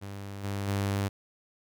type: tone with level steps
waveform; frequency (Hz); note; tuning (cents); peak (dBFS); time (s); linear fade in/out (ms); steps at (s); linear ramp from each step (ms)
sawtooth; 99.6; G2; +28; -34 / -27 / -23; 0.01-1.09; 20; 0.43 / 0.67; 20
effects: none